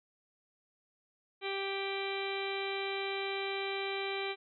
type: harmonic tone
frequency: 392 Hz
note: G4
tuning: in tune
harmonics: 1 / 2 / 3 / 4 / 5 / 6 / 7 / 8 / 9 / 10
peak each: -37 / -42 / -46 / -48 / -47 / -40 / -52 / -45 / -52 / -45 dBFS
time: 1.41-4.36 s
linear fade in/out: 50 ms
effects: none